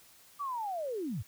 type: linear sweep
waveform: sine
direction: down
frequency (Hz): 1179 to 77.78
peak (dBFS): -33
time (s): 0.39-1.23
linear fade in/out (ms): 20
effects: white hiss -59 dBFS RMS until 1.27 s